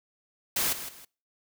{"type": "noise with echo", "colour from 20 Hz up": "white", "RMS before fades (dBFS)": -27, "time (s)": [0.56, 0.73], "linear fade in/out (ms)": 5, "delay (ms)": 160, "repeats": 2, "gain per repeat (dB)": -11, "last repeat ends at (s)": 1.05, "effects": ["noise-tail reverb RT60 0.4 s tail -26 dB re dry"]}